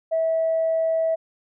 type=tone; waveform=sine; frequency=650 Hz; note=E5; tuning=24 cents flat; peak=-18 dBFS; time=0.11-1.16 s; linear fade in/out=20 ms; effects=tanh soft clip ceiling -14 dBFS